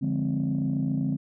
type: chord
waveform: sine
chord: D half-diminished seventh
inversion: none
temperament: equal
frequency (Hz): 146.83 / 174.61 / 207.7 / 261.6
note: D3 / F3 / Ab3 / C4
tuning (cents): 0 / 0 / 0 / 0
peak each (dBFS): -27 / -31 / -30 / -27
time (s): 0.01-1.17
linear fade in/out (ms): 20
effects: tanh soft clip ceiling -18 dBFS